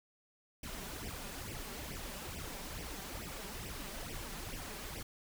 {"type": "noise with flanger", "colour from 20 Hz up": "pink", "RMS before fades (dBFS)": -44, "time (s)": [0.63, 5.03], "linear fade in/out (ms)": 5, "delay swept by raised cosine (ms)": [0.36, 5.16], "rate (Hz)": 2.3, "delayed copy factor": 0.75, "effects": []}